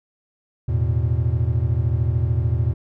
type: chord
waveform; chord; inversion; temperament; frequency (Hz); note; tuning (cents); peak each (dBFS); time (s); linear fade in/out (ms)
triangle; E suspended fourth; none; equal; 82.41 / 110 / 123.47; E2 / A2 / B2; 0 / 0 / 0; -20; 0.68-2.74; 10
effects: none